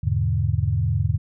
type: chord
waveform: sine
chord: E dominant seventh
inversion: none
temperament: equal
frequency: 82.41 / 103.83 / 123.47 / 146.83 Hz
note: E2 / G#2 / B2 / D3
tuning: 0 / 0 / 0 / 0 cents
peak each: -24 / -22 / -26 / -26 dBFS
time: 0.03-1.18 s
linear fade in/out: 10 ms
effects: none